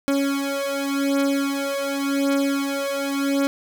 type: beating tone pair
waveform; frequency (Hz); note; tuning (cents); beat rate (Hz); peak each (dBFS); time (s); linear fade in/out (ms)
30% pulse; 277.4 / 278.29; C#4 / C#4; +1 / +7; 0.89; -21; 0.08-3.47; 0
effects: none